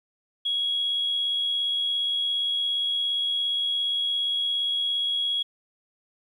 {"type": "tone with amplitude modulation", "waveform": "sine", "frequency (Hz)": 3322, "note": "G#7", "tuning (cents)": 0, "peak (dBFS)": -21, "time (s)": [0.45, 5.43], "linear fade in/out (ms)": 10, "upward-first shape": "sine", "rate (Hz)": 77.3, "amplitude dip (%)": 30, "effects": ["tanh soft clip ceiling -17 dBFS", "10-bit"]}